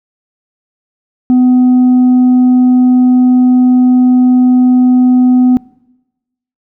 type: tone with tanh clipping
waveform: triangle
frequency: 251.4 Hz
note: B3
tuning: 31 cents sharp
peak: -5 dBFS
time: 1.3-5.57 s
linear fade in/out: 0 ms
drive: 7 dB
effects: noise-tail reverb RT60 1.0 s tail -23 dB re dry